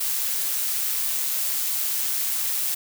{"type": "noise with amplitude modulation", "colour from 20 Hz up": "blue", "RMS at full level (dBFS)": -24, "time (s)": [0, 2.75], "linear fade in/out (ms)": 10, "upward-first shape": "sine", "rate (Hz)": 134, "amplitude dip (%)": 25, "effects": []}